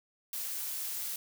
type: noise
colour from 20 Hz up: blue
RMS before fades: -37 dBFS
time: 0.33-1.16 s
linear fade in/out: 2 ms
effects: none